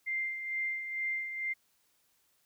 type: tone with tremolo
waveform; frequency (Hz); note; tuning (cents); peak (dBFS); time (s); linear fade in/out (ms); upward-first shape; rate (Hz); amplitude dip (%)
sine; 2095; C7; +2; -30; 0.06-1.54; 20; sine; 2.2; 55
effects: white hiss -72 dBFS RMS until 2.45 s